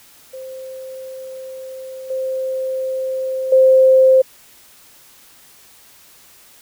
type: tone with level steps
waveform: sine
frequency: 523.3 Hz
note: C5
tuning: in tune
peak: -29 / -19 / -7 dBFS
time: 0.33-4.22 s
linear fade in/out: 10 ms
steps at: 2.1 / 3.52 s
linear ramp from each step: 5 ms
effects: white hiss -47 dBFS RMS until 6.61 s